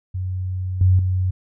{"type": "tone with level steps", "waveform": "sine", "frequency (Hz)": 92.5, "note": "F#2", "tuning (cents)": 0, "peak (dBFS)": [-22, -11, -17], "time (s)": [0.14, 1.31], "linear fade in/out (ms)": 10, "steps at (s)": [0.81, 0.99], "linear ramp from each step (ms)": 2, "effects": []}